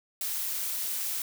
blue noise with amplitude modulation, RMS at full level -30 dBFS, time 0.21-1.22 s, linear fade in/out 2 ms, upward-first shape sine, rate 193 Hz, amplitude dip 45%, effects none

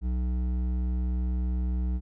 triangle tone with hard clipping, 61.74 Hz, B1, in tune, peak -27 dBFS, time 0.01-2.01 s, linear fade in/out 50 ms, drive 13 dB, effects none

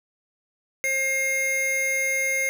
square tone pair together, 534 / 2130 Hz, C5 / C7, +35 / +30 cents, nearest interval 2 octaves, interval 2395 cents, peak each -32 / -23 dBFS, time 0.84-2.49 s, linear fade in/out 0 ms, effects none

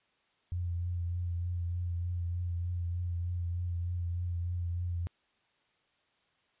sine tone with vibrato, 87.31 Hz, F2, in tune, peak -31 dBFS, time 0.52-5.07 s, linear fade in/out 0 ms, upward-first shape triangle, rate 3.3 Hz, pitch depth 31 cents each way, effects white hiss -72 dBFS RMS until 6.6 s + resampled to 8000 Hz

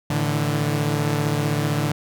sawtooth chord, A suspended fourth, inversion none, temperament equal with one note detuned, 110 / 146.83 / 162.26 Hz, A2 / D3 / E3, 0 / 0 / -27 cents, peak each -22 / -18 / -24 dBFS, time 0.1-1.92 s, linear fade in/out 5 ms, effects none

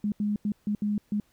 sine tone bursts at uneven times, 207.7 Hz, G#3, in tune, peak -24 dBFS, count 6, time 0.04-0.12 / 0.2-0.36 / 0.45-0.52 / 0.67-0.75 / 0.82-0.98 / 1.12-1.2 s, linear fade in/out 2 ms, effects pink hiss -67 dBFS RMS until 1.32 s

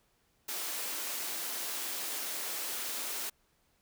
white high-pass noise, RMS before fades -37 dBFS, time 0.48-3.3 s, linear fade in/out 10 ms, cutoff 260 Hz, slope 24 dB/octave, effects pink hiss -72 dBFS RMS until 3.81 s

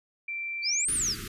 sine tone, 2349 Hz, D7, in tune, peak -31 dBFS, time 0.28-0.85 s, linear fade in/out 5 ms
sine exponential two-way sweep, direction up then down, 4435 to 9910 to 4435 Hz, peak -25 dBFS, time 0.62-1.16 s, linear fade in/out 50 ms, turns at 0.93 s
pink band-stop noise, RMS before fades -38 dBFS, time 0.88-1.28 s, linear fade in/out 5 ms, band 430 to 1200 Hz, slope 96 dB/octave
effects resampled to 32000 Hz

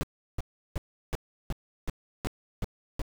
brown noise bursts, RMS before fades -29 dBFS, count 9, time 0.01-3.017 s, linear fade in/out 0 ms, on 23 ms, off 350 ms, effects none

